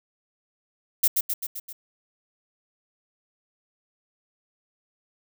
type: noise with echo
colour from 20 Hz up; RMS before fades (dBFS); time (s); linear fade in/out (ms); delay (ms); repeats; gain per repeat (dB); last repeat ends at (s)
violet; -18; 1.03-1.08; 10; 130; 5; -4; 1.73
effects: none